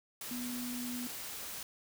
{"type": "tone in noise", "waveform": "sine", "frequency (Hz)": 245.4, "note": "B3", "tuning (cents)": -11, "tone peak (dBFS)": -38, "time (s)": [0.31, 1.07], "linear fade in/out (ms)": 2, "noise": "white", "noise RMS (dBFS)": -43, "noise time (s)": [0.21, 1.63], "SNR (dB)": 2, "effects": []}